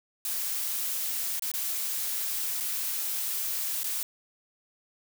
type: noise with dropouts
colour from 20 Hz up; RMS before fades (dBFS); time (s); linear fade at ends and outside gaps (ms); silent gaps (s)
blue; -31; 0.25-4.03; 1; 1.395-1.422 / 1.516-1.538 / 2.602-2.606 / 3.833-3.842
effects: none